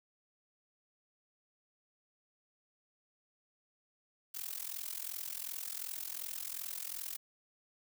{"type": "noise with amplitude modulation", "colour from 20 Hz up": "blue", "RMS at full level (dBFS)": -38, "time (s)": [4.34, 7.17], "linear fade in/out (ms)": 10, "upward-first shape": "sine", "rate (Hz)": 42.7, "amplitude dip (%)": 90, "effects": []}